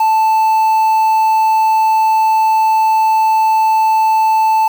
triangle tone with quantisation, 880 Hz, A5, in tune, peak -7 dBFS, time 0-4.68 s, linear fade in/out 5 ms, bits 5, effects none

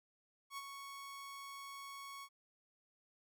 sawtooth tone with ADSR envelope, 1108.7 Hz, C#6, in tune, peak -38 dBFS, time 0.5-2.29 s, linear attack 74 ms, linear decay 35 ms, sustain -6 dB, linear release 60 ms, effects none

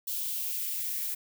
violet noise with high-pass filter sweep, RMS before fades -33 dBFS, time 0.07-1.15 s, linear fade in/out 10 ms, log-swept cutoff 3300 to 1700 Hz, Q 2, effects none

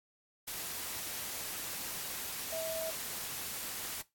sine tone in noise, 647 Hz, E5, 32 cents flat, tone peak -36 dBFS, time 2.52-2.91 s, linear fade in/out 10 ms, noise white, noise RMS -40 dBFS, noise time 0.47-4.02 s, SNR +1 dB, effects noise-tail reverb RT60 0.2 s tail -18 dB re dry + AAC 64 kbps

